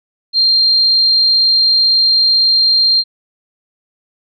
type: tone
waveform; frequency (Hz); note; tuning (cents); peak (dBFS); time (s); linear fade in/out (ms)
sine; 4186; C8; 0; -8; 0.33-3.04; 50
effects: none